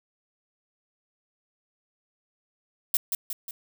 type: noise with echo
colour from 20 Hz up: violet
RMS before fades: -22 dBFS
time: 2.94-2.97 s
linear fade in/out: 2 ms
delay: 180 ms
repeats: 3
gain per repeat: -5 dB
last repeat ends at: 3.51 s
effects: none